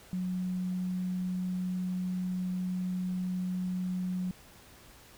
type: tone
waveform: sine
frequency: 182.9 Hz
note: F#3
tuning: 20 cents flat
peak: -30 dBFS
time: 0.13-4.31 s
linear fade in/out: 0 ms
effects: pink hiss -55 dBFS RMS until 5.17 s